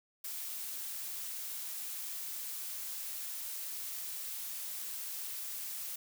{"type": "noise", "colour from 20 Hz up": "blue", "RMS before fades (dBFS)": -41, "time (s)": [0.24, 5.96], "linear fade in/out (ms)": 5, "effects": []}